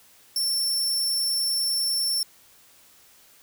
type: tone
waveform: sawtooth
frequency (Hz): 5410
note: E8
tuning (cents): +44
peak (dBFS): -20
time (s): 0.36-2.23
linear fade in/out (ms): 2
effects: white hiss -55 dBFS RMS until 3.42 s